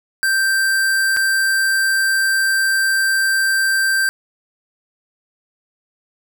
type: tone with dropouts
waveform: square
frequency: 1568 Hz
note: G6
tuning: in tune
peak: -15 dBFS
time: 0.23-4.09 s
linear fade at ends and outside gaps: 0 ms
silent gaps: 1.165-1.17 s
effects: none